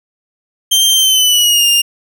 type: tone with pitch glide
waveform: sawtooth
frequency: 3153 to 2809 Hz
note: G7 to F7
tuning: +9 to +9 cents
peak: -5 dBFS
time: 0.71-1.82 s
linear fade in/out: 10 ms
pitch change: -200 cents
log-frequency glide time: 0.95-1.67 s
effects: none